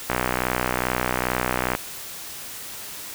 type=click train; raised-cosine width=0.5 ms; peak=-6 dBFS; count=104; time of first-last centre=0.1-1.751 s; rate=62.4 Hz; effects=white hiss -36 dBFS RMS until 3.14 s